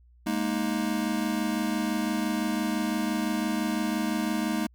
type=chord; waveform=square; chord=Ab suspended second; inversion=none; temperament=just; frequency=207.7 / 233.6 / 311.5 Hz; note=Ab3 / Bb3 / Eb4; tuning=0 / +4 / +2 cents; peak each=-31 dBFS; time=0.26-4.67 s; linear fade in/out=10 ms; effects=added 60 Hz sine -54 dBFS peak until 4.74 s